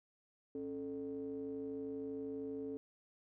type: ring-modulated tone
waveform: triangle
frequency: 82.41 Hz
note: E2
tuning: in tune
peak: -35 dBFS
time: 0.55-2.77 s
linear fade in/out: 0 ms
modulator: 356 Hz
effects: none